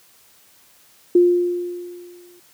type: tone with exponential decay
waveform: sine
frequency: 352.5 Hz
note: F4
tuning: 16 cents sharp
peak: -8 dBFS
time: 1.15-2.4 s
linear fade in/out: 5 ms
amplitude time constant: 270 ms
effects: white hiss -53 dBFS RMS until 2.53 s + high-pass 60 Hz 12 dB/octave